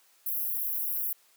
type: high-pass noise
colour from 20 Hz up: white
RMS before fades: -31 dBFS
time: 0.26-1.13 s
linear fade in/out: 5 ms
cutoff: 11000 Hz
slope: 96 dB/octave
effects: white hiss -63 dBFS RMS until 1.36 s + high-pass 400 Hz 12 dB/octave